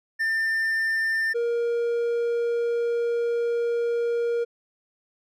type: tone pair in turn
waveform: triangle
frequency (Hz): 1794 / 470.8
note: A6 / A#4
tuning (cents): +33 / +17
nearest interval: octave + major seventh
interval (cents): 2316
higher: first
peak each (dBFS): -20 / -20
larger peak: neither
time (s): 0.19-1.34 / 1.34-4.45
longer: second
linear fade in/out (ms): 20
effects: none